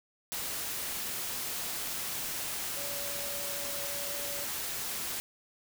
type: tone in noise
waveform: sine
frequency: 570 Hz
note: C#5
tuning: 48 cents sharp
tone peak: -43 dBFS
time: 2.77-4.44 s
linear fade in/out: 0 ms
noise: white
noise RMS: -36 dBFS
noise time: 0.32-5.2 s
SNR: -10 dB
effects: none